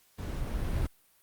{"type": "noise with level ramp", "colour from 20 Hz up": "brown", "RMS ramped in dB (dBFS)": [-36, -29], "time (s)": [0.18, 0.87], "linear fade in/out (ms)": 10, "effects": ["white hiss -65 dBFS RMS until 1.22 s", "Opus 48 kbps"]}